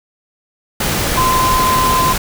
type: tone in noise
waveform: sine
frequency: 1030 Hz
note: C6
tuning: 28 cents flat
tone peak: -12 dBFS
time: 1.17-2.13 s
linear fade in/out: 5 ms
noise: pink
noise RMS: -17 dBFS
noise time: 0.8-2.18 s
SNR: +2 dB
effects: none